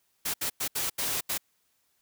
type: noise bursts at uneven times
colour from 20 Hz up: white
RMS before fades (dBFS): -30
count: 6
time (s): 0.25-0.34 / 0.41-0.5 / 0.6-0.68 / 0.75-0.9 / 0.98-1.21 / 1.29-1.38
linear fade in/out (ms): 10
effects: white hiss -72 dBFS RMS until 2.01 s